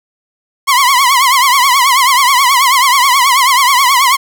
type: tone with vibrato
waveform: sawtooth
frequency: 1046.5 Hz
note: C6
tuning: in tune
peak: -3 dBFS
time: 0.67-4.17 s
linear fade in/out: 20 ms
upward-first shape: triangle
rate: 9.3 Hz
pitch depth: 160 cents each way
effects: none